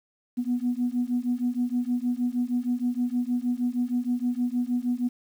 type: beating tone pair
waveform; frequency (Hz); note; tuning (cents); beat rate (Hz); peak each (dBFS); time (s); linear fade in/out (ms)
sine; 242 / 248.4; B3 / B3; -35 / +10; 6.4; -26; 0.37-5.09; 20
effects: tanh soft clip ceiling -17 dBFS + 9-bit